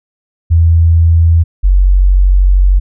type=tone pair in turn; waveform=sine; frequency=83 / 46.58 Hz; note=E2 / F#1; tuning=+12 / +12 cents; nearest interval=minor seventh; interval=1000 cents; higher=first; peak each=-4 dBFS; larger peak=neither; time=0.5-1.44 / 1.63-2.8 s; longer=second; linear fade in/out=20 ms; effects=none